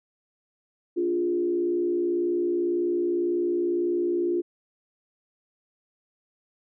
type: tone with frequency modulation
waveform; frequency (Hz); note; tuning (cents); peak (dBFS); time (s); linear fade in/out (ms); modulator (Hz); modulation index
sine; 349.2; F4; 0; -22; 0.96-4.42; 20; 61.9; 0.63
effects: none